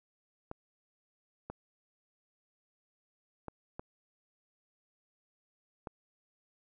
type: clicks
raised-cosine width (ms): 1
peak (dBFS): -26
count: 5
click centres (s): 0.514 / 1.5 / 3.483 / 3.795 / 5.872
effects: none